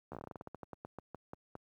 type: slowing click train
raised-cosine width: 1 ms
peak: -30 dBFS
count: 20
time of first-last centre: 0.12-1.554 s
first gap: 13 ms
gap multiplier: 1.17
effects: high-pass 80 Hz 12 dB/octave + 12-bit